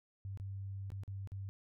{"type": "tone with dropouts", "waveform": "sine", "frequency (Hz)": 97.8, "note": "G2", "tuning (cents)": -4, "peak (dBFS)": -40, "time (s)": [0.25, 1.49], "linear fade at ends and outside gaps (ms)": 0, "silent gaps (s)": [[0.374, 0.399], [0.903, 0.919], [1.035, 1.078], [1.274, 1.319]], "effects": []}